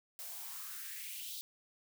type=noise with high-pass filter sweep; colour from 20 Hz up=blue; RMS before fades=-45 dBFS; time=0.19-1.41 s; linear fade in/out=0 ms; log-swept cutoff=570 to 3900 Hz; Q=3.9; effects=none